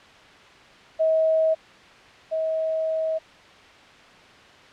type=tone pair in turn; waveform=sine; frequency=639 / 639 Hz; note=D#5 / D#5; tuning=+46 / +46 cents; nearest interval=unison; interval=0 cents; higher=neither; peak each=-17 / -22 dBFS; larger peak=first; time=0.99-1.55 / 2.31-3.19 s; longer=second; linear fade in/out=20 ms; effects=white hiss -48 dBFS RMS until 4.72 s + low-pass 3000 Hz 12 dB/octave